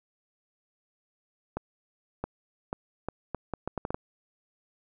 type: accelerating click train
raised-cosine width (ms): 1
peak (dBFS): -17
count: 11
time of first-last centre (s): 1.57-3.945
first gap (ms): 670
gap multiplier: 0.73
effects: none